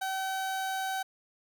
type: tone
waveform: 30% pulse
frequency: 765 Hz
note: G5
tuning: 42 cents flat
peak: -28 dBFS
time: 0.01-1.03 s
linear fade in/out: 10 ms
effects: none